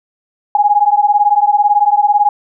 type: beating tone pair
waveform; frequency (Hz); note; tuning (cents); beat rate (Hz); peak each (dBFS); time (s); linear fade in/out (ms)
sine; 818 / 836; G#5 / G#5; -26 / +11; 18; -11; 0.55-2.29; 2
effects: none